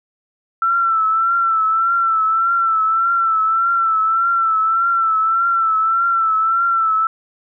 sine tone with vibrato, 1337 Hz, E6, 24 cents sharp, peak -13 dBFS, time 0.62-7.07 s, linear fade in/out 2 ms, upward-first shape triangle, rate 1.7 Hz, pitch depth 57 cents each way, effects none

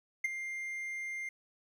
triangle tone with ADSR envelope, 2100 Hz, C7, 6 cents sharp, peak -24 dBFS, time 0.24-1.29 s, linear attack 7 ms, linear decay 21 ms, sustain -11 dB, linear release 4 ms, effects 11-bit

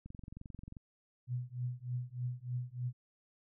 click train, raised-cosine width 5 ms, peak -35 dBFS, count 17, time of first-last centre 0.06-0.768 s, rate 22.6 Hz
sine tone with tremolo, 123.9 Hz, B2, 6 cents sharp, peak -32 dBFS, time 1.27-2.93 s, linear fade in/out 50 ms, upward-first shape triangle, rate 3.3 Hz, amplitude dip 100%
effects none

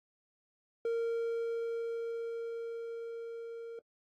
triangle tone with level ramp, 462.1 Hz, A#4, 15 cents flat, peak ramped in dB -28 to -40 dBFS, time 0.85-3.79 s, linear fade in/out 2 ms, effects AAC 48 kbps

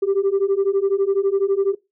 sine beating tone pair, 386.8 / 398.8 Hz, G4 / G4, -23 / +30 cents, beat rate 12 Hz, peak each -18 dBFS, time 0.02-1.75 s, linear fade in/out 10 ms, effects noise-tail reverb RT60 0.2 s tail -20 dB re dry + tanh soft clip ceiling -12 dBFS

